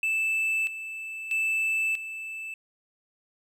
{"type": "tone with tremolo", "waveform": "triangle", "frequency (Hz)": 2637, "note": "E7", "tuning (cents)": 0, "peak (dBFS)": -22, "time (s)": [0.03, 2.54], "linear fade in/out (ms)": 2, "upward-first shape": "square", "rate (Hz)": 0.78, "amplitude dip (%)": 70, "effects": []}